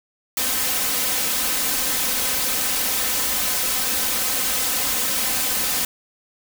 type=noise with comb filter; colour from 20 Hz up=white; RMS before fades=-22 dBFS; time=0.37-5.85 s; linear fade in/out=2 ms; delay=3.9 ms; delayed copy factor=+0.7; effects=none